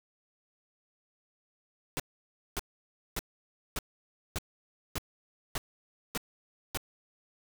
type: noise bursts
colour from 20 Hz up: pink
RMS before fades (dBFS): -33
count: 9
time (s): 1.97-6.773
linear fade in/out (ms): 0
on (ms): 27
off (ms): 570
effects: none